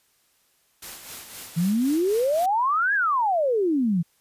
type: noise with tremolo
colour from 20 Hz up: white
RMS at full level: -37 dBFS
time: 0.82-2.46 s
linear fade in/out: 5 ms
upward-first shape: sine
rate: 3.9 Hz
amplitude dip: 50%
type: exponential two-way sweep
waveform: sine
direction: up then down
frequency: 160.1 to 1709 to 160.1 Hz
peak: -19 dBFS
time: 1.56-4.03 s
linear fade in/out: 20 ms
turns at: 2.94 s
effects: white hiss -65 dBFS RMS until 4.2 s + resampled to 32000 Hz